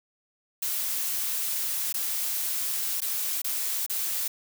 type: noise with dropouts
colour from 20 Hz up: blue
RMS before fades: -29 dBFS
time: 0.62-4.28 s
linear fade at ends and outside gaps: 5 ms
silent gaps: 1.927-1.941 / 3.005-3.017 / 3.418-3.444 / 3.864-3.897 s
effects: none